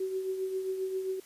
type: tone with tremolo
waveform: sine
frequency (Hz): 378.6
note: F#4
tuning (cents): +40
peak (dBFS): -28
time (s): 0-1.2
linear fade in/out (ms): 5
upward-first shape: triangle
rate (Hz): 7.5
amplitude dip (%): 55
effects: white hiss -56 dBFS RMS until 1.25 s + resampled to 32000 Hz